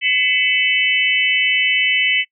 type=tone cluster; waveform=sine; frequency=2014 / 2231 / 2623 / 3004 Hz; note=B6 / C#7 / E7 / F#7; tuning=+33 / +11 / -9 / +26 cents; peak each=-19 dBFS; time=0.01-2.25 s; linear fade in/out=50 ms; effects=noise-tail reverb RT60 0.1 s tail -23 dB re dry